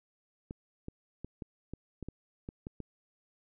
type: clicks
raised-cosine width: 3 ms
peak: -27 dBFS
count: 10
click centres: 0.509 / 0.884 / 1.246 / 1.422 / 1.736 / 2.027 / 2.086 / 2.489 / 2.669 / 2.803 s
effects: none